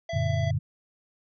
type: harmonic tone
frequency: 667 Hz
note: E5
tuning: 20 cents sharp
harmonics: 1 / 3 / 5 / 7 / 9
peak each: -31 / -39 / -44 / -50 / -52 dBFS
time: 0.09-0.51 s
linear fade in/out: 5 ms
type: chord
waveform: sine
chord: Gb augmented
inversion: none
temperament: just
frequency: 92.5 / 115.62 / 144.53 Hz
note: Gb2 / Bb2 / D3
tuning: 0 / -14 / -27 cents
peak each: -28 dBFS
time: 0.13-0.59 s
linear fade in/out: 10 ms
effects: none